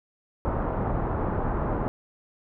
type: low-pass noise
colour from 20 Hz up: pink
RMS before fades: -27 dBFS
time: 0.45-1.88 s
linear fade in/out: 0 ms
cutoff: 1200 Hz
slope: 24 dB/octave
effects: none